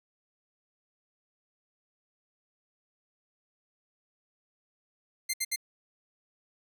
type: tone bursts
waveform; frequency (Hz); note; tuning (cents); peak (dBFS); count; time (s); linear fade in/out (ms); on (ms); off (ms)
10% pulse; 2093; C7; 0; -19; 3; 5.29-5.561; 10; 47; 65
effects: none